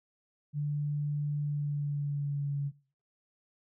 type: tone with pitch glide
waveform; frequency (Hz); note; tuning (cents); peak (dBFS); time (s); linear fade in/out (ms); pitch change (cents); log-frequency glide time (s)
sine; 146.7 to 141.87; D3 to C#3; -2 to +40; -29; 0.53-2.72; 50; -58; 1.42-2.6
effects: noise-tail reverb RT60 0.5 s tail -23 dB re dry